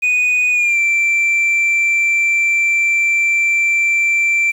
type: tone with pitch glide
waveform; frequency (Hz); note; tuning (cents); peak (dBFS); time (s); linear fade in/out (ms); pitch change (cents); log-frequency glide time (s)
sine; 2479 to 2347; D#7 to D7; -7 to -2; -9; 0.02-4.52; 20; -95; 0.52-0.78
effects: tanh soft clip ceiling -11 dBFS + 7-bit